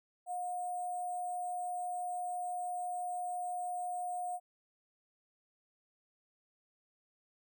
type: tone with sample-and-hold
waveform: sine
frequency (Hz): 717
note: F5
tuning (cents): +45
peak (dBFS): -35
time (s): 0.26-4.4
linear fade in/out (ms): 50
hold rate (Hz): 8820
effects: none